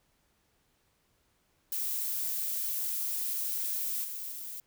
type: noise with level steps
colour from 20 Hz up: violet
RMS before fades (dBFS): -33 / -39 / -41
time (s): 1.72-4.6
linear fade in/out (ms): 2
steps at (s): 4.03 / 4.31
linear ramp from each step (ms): 20
effects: pink hiss -72 dBFS RMS until 4.66 s